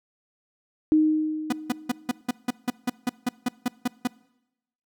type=tone with exponential decay; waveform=sine; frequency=310 Hz; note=D#4; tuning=6 cents flat; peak=-14 dBFS; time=0.92-2.21 s; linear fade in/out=0 ms; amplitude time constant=280 ms
type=tone bursts; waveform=45% pulse; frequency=246.9 Hz; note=B3; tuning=in tune; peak=-21 dBFS; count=14; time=1.5-4.074 s; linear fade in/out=5 ms; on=26 ms; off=170 ms
effects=noise-tail reverb RT60 0.9 s tail -23 dB re dry